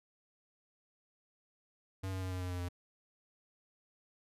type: tone with pitch steps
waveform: square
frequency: 95.3 / 94.1 / 92.91 / 91.74 / 90.58 / 89.43 / 88.3 Hz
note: G2 / F#2 / F#2 / F#2 / F#2 / F2 / F2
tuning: -48 / +30 / +8 / -14 / -36 / +42 / +20 cents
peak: -37 dBFS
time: 2.03-2.688 s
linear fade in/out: 10 ms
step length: 94 ms
effects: resampled to 32000 Hz